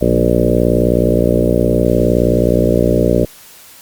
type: harmonic tone with a mistuned harmonic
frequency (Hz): 59.3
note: A#1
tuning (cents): +30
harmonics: 1 / 2 / 3 / 4 / 5 / 6 / 7 / 8 / 9 / 10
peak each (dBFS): -19 / -19 / -19 / -19 / -19 / -19 / -19 / -19 / -19 / -19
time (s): 0.01-3.25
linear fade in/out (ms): 5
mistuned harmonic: 3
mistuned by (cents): +31
effects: white hiss -40 dBFS RMS until 3.81 s + Opus 32 kbps